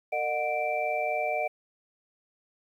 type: tone cluster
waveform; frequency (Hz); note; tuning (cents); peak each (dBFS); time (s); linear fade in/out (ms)
sine; 455.9 / 608 / 732 / 2343; A#4 / D#5 / F#5 / D7; -39 / -40 / -19 / -5; -37 / -30 / -30 / -33; 0.12-1.48; 10
effects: 10-bit